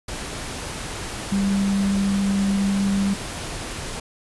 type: tone in noise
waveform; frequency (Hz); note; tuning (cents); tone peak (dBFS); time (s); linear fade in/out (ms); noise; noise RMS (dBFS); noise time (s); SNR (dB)
sine; 197.5; G3; +13; -18; 1.32-3.14; 5; pink; -31; 0.08-4; +10
effects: resampled to 24000 Hz